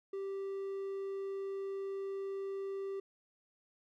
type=tone; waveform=triangle; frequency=391.1 Hz; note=G4; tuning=4 cents flat; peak=-35 dBFS; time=0.13-3 s; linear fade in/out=5 ms; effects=none